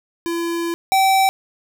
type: tone pair in turn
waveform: square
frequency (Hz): 338.3 / 771.4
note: E4 / G5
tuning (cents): +45 / -28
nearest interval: octave + major second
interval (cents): 1427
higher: second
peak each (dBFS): -21 / -13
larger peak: second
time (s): 0.26-0.74 / 0.92-1.29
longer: first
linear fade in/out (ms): 0
effects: none